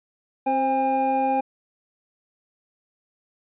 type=tone cluster; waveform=triangle; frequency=265.2 / 526 / 809 Hz; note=C4 / C5 / G#5; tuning=+23 / +9 / -46 cents; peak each=-25 / -25 / -19 dBFS; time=0.46-1.41 s; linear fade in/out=10 ms; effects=resampled to 8000 Hz